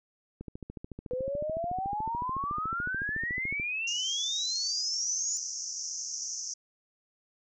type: click train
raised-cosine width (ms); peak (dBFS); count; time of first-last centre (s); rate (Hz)
3; -27; 45; 0.41-3.598; 13.8
type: exponential sweep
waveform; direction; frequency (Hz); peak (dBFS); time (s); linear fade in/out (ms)
sine; up; 491 to 7040; -30; 1.11-5.37; 0
type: band-pass noise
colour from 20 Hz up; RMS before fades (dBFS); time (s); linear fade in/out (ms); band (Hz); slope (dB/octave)
white; -37; 3.87-6.54; 5; 5400 to 6500; 96
effects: none